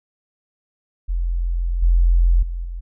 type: tone with level steps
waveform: sine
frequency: 43.11 Hz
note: F1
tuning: 22 cents flat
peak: -18 / -11 / -23 / -26 dBFS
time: 1.08-2.81 s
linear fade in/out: 20 ms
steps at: 1.82 / 2.42 / 2.64 s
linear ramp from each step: 10 ms
effects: none